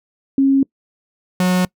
sine / 45% pulse tone pair in turn, 272 / 182.27 Hz, C#4 / F#3, -33 / -26 cents, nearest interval perfect fifth, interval 693 cents, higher first, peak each -10 / -13 dBFS, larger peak first, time 0.38-0.63 / 1.4-1.65 s, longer neither, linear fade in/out 2 ms, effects noise-tail reverb RT60 0.1 s tail -24 dB re dry

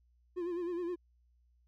triangle tone with vibrato, 349.2 Hz, F4, in tune, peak -32 dBFS, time 0.36-0.96 s, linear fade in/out 20 ms, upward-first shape sine, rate 9.6 Hz, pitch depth 67 cents each way, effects added 60 Hz sine -66 dBFS peak until 1.67 s

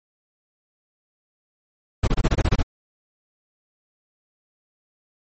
brown noise bursts, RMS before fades -17 dBFS, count 9, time 2.03-2.628 s, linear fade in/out 10 ms, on 46 ms, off 23 ms, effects MP3 32 kbps

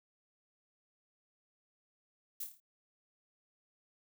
violet noise with echo, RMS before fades -40 dBFS, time 2.4-2.44 s, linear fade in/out 5 ms, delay 27 ms, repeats 6, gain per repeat -5 dB, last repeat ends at 2.602 s, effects none

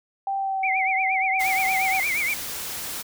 sine tone with pitch glide, 784 to 762.6 Hz, G5 to G5, 0 to -48 cents, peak -23 dBFS, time 0.27-2 s, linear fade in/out 2 ms, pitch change -48 cents, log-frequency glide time 0.37-0.68 s
sine tone with vibrato, 2222 Hz, C#7, 4 cents sharp, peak -22 dBFS, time 0.63-2.34 s, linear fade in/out 5 ms, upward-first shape triangle, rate 8.5 Hz, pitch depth 160 cents each way
white noise, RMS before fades -32 dBFS, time 1.39-3.03 s, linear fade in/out 20 ms
effects none

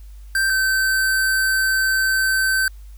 square tone pair in turn, 1568 / 1542.8 Hz, G6 / G6, 0 / -28 cents, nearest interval unison, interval 28 cents, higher first, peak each -17 dBFS, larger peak neither, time 0.35-0.5 / 0.5-2.68 s, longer second, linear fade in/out 2 ms, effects added 50 Hz sine -36 dBFS peak until 2.97 s + white hiss -57 dBFS RMS until 2.97 s

